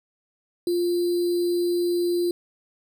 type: tone with sample-and-hold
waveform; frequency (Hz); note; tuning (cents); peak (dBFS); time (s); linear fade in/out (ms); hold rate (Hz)
sine; 349.2; F4; 0; -20; 0.67-2.31; 2; 4410
effects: none